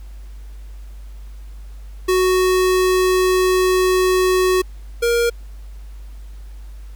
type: tone pair in turn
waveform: square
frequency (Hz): 370 / 470.6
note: F#4 / A#4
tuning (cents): 0 / +16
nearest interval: major third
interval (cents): 416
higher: second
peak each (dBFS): -14 / -15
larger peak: first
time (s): 2.08-4.62 / 5.02-5.3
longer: first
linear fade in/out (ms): 10
effects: added 50 Hz sine -32 dBFS peak until 6.95 s + pink hiss -53 dBFS RMS until 6.95 s